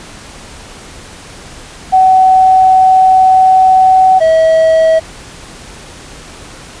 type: tone pair in turn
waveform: sine / triangle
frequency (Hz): 753 / 644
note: F#5 / E5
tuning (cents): +30 / -41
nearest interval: minor third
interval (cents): 271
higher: first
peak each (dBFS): -3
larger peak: neither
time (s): 1.92-4.2 / 4.2-5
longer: first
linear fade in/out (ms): 20
effects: pink hiss -32 dBFS RMS until 6.8 s + resampled to 22050 Hz